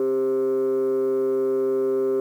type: tone with frequency modulation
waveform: sine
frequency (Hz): 396.2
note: G4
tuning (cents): +18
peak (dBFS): -17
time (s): 0-2.2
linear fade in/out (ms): 2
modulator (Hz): 131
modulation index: 0.5
effects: tanh soft clip ceiling -18 dBFS + 9-bit